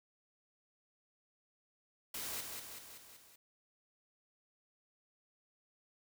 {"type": "noise with echo", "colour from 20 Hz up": "white", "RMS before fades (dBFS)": -42, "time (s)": [2.14, 2.41], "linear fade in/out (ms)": 5, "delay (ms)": 190, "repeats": 5, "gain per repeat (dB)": -4, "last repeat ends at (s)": 3.36, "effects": []}